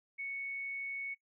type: tone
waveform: sine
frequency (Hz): 2217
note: C#7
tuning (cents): 0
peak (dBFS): -37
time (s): 0.18-1.15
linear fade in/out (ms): 20
effects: noise-tail reverb RT60 0.1 s tail -21 dB re dry